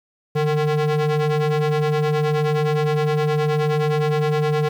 square ring-modulated tone, 152.9 Hz, D#3, 30 cents flat, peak -15 dBFS, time 0.35-4.69 s, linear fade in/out 10 ms, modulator 301 Hz, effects low-pass 4000 Hz 12 dB/octave + 8-bit

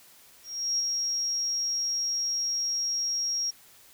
sine tone with ADSR envelope, 5600 Hz, F8, 4 cents sharp, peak -23 dBFS, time 0.43-3.51 s, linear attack 360 ms, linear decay 18 ms, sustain -3 dB, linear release 13 ms, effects white hiss -55 dBFS RMS until 3.93 s

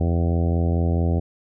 harmonic tone, 84.6 Hz, E2, 45 cents sharp, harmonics 1 / 2 / 3 / 4 / 5 / 6 / 7 / 8 / 9, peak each -19 / -25 / -29 / -31 / -33 / -35 / -36 / -37 / -38 dBFS, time 0-1.2 s, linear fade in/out 10 ms, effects none

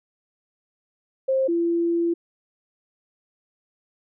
sine tone pair in turn, 530 / 339.3 Hz, C5 / F4, +22 / -50 cents, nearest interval minor sixth, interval 772 cents, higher first, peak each -18 / -19 dBFS, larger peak first, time 1.28-1.48 / 1.48-2.14 s, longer second, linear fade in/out 10 ms, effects none

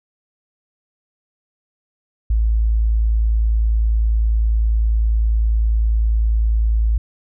sine tone, 55 Hz, A1, in tune, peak -13 dBFS, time 2.3-6.98 s, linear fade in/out 5 ms, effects none

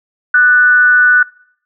sine tone with amplitude modulation, 1482 Hz, F#6, 2 cents sharp, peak -3 dBFS, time 0.34-1.23 s, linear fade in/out 5 ms, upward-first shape sine, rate 278 Hz, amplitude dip 45%, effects noise-tail reverb RT60 0.7 s tail -25 dB re dry

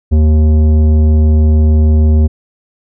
sine tone with tanh clipping, 77.2 Hz, D#2, 13 cents flat, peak -7 dBFS, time 0.11-2.28 s, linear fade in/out 20 ms, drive 12 dB, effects none

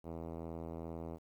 5% pulse tone with low-pass filter, 82.41 Hz, E2, in tune, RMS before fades -44 dBFS, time 0.03-1.19 s, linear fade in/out 50 ms, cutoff 590 Hz, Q 0.61, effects 11-bit

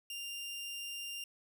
sawtooth tone, 2794 Hz, F7, in tune, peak -37 dBFS, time 0.1-1.24 s, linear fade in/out 2 ms, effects none

